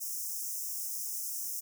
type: high-pass noise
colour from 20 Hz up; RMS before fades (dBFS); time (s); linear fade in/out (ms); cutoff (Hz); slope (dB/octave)
white; -37; 0-1.61; 20; 5300; 96
effects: none